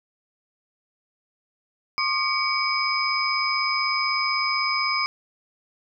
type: tone cluster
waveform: sine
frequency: 1081 / 1217 / 2260 / 5020 Hz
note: C#6 / D#6 / C#7 / D#8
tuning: -44 / -39 / +33 / +15 cents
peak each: -28 / -29 / -25 / -26 dBFS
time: 1.98-5.06 s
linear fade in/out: 0 ms
effects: none